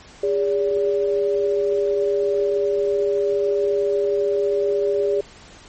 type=tone pair together; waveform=sine; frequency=406.3 / 574.6 Hz; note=G#4 / D5; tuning=-38 / -38 cents; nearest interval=tritone; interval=600 cents; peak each=-18 / -23 dBFS; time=0.23-5.21 s; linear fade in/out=5 ms; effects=pink hiss -45 dBFS RMS until 5.68 s + MP3 32 kbps